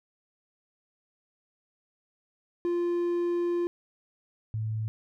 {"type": "tone pair in turn", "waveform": ["triangle", "sine"], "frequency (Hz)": [347.6, 109.49], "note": ["F4", "A2"], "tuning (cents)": [-8, -8], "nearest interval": "octave + minor sixth", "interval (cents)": 2000, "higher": "first", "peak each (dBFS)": [-23, -28], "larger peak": "first", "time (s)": [[2.65, 3.67], [4.54, 4.88]], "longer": "first", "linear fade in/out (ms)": 0, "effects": []}